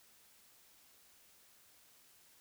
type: silence
effects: white hiss -65 dBFS RMS until 2.4 s